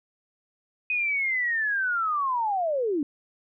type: linear sweep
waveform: sine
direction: down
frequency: 2514 to 271.3 Hz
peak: -23 dBFS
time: 0.9-3.03 s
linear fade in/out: 2 ms
effects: none